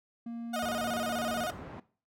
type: tone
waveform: triangle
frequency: 233.1 Hz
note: A#3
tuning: in tune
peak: -34 dBFS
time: 0.26-1.45 s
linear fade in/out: 5 ms
type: tone with vibrato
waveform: 30% pulse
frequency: 672 Hz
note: E5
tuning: 33 cents sharp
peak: -29 dBFS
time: 0.53-1.51 s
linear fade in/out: 10 ms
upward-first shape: square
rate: 16 Hz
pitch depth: 130 cents each way
type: low-pass noise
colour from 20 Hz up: pink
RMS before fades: -43 dBFS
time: 0.62-1.8 s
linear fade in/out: 5 ms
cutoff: 1300 Hz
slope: 12 dB/octave
effects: noise-tail reverb RT60 0.4 s tail -18 dB re dry + high-pass 80 Hz 12 dB/octave